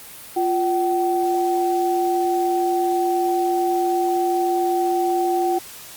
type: tone pair together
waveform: sine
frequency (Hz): 349.5 / 760.5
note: F4 / F#5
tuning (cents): +1 / +47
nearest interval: octave + minor second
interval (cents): 1346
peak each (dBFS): -20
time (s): 0.36-5.59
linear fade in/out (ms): 10
effects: white hiss -39 dBFS RMS until 5.96 s + Opus 32 kbps